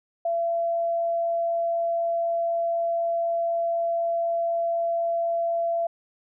sine tone, 676 Hz, E5, 43 cents sharp, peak -22 dBFS, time 0.25-5.87 s, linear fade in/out 5 ms, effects none

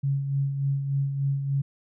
sine tone with tremolo, 138.59 Hz, C#3, in tune, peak -21 dBFS, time 0.03-1.62 s, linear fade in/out 10 ms, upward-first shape sine, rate 3.4 Hz, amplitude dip 50%, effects none

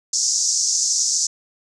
pink band-pass noise, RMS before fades -20 dBFS, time 0.13-1.27 s, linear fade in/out 5 ms, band 5400 to 7100 Hz, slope 48 dB/octave, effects none

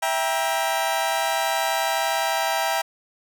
sawtooth chord, E diminished, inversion none, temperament just, 659.3 / 791.1 / 949.3 Hz, E5 / G5 / Bb5, 0 / +16 / +31 cents, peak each -22 / -21 / -23 dBFS, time 0.02-2.82 s, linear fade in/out 10 ms, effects none

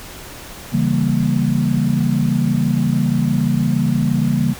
sine chord, C# diminished seventh, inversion none, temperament equal, 138.59 / 164.81 / 196 / 233.1 Hz, C#3 / E3 / G3 / Bb3, 0 / 0 / 0 / 0 cents, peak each -19 / -20 / -20 / -19 dBFS, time 0.72-4.54 s, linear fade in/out 20 ms, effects pink hiss -35 dBFS RMS until 4.59 s

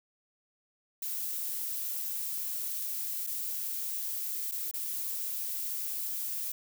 violet noise with dropouts, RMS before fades -35 dBFS, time 1.02-6.52 s, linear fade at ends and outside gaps 5 ms, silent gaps 3.267-3.271 / 4.514-4.52 / 4.713-4.738 s, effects none

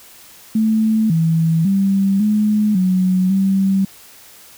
sine tone with pitch steps, 219.5 / 163 / 195.5 / 211.6 / 185 / 193.5 Hz, A3 / E3 / G3 / G#3 / F#3 / G3, -4 / -19 / -4 / +33 / 0 / -22 cents, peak -12 dBFS, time 0.55-3.85 s, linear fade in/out 5 ms, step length 550 ms, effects white hiss -43 dBFS RMS until 4.57 s

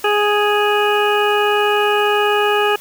harmonic tone, 415.3 Hz, G#4, in tune, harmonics 1 / 2 / 3 / 4 / 6 / 7, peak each -16 / -19 / -21 / -22 / -24 / -24 dBFS, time 0.04-2.76 s, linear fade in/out 5 ms, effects white hiss -39 dBFS RMS until 2.8 s

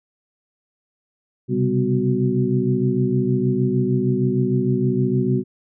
sine tone cluster, 128 / 134.5 / 195.8 / 251 / 370.3 Hz, C3 / C3 / G3 / B3 / F#4, -38 / +48 / -2 / +28 / +1 cents, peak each -23 dBFS, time 1.48-5.44 s, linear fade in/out 50 ms, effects none

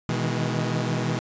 sawtooth chord, E major seventh, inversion second, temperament equal with one note detuned, 123.47 / 155.56 / 161.52 / 207.7 Hz, B2 / D#3 / E3 / G#3, 0 / 0 / -35 / 0 cents, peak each -23 / -28 / -25 / -27 dBFS, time 0.09-1.19 s, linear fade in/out 0 ms, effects resampled to 16000 Hz

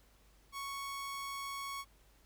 sawtooth tone, 1108.7 Hz, C#6, in tune, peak -36 dBFS, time 0.52-1.85 s, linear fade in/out 50 ms, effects added 50 Hz sine -65 dBFS peak until 2.25 s + pink hiss -68 dBFS RMS until 2.25 s

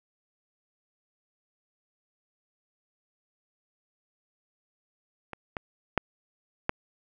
clicks, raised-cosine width 0.5 ms, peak -22 / -17 / -7 / -9 dBFS, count 4, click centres 5.333 / 5.568 / 5.977 / 6.694 s, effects none

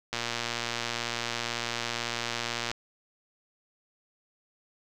click train, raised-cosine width 0.2 ms, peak -13 dBFS, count 306, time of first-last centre 0.13-2.715 s, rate 118 Hz, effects none

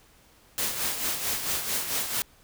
white noise with tremolo, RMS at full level -27 dBFS, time 0.58-2.22 s, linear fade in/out 0 ms, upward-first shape sine, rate 4.5 Hz, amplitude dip 55%, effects pink hiss -58 dBFS RMS until 2.43 s

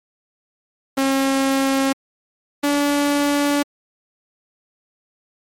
sawtooth tone pair in turn, 270.3 / 287.7 Hz, C#4 / D4, -44 / -36 cents, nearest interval minor second, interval 108 cents, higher second, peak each -12 dBFS, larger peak neither, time 0.97-1.93 / 2.63-3.63 s, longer second, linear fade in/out 10 ms, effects MP3 64 kbps

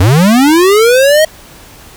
square linear sweep, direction up, 82.41 to 639 Hz, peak -5 dBFS, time 0-1.25 s, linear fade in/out 5 ms, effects pink hiss -36 dBFS RMS until 1.96 s

